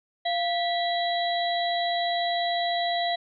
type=harmonic tone with a mistuned harmonic; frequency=655 Hz; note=E5; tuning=11 cents flat; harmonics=1 / 3 / 5 / 6; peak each=-25 / -33 / -36 / -31 dBFS; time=0.25-3.16 s; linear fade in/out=10 ms; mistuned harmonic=1; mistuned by=+100 cents; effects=none